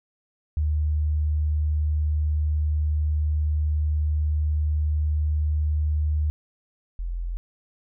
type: tone pair in turn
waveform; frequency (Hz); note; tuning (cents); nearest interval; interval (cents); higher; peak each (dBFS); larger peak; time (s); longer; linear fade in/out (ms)
sine; 75.9 / 43.09; D#2 / F1; -42 / -22; minor seventh; 980; first; -20 / -26; first; 0.57-6.3 / 6.99-7.37; first; 0
effects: none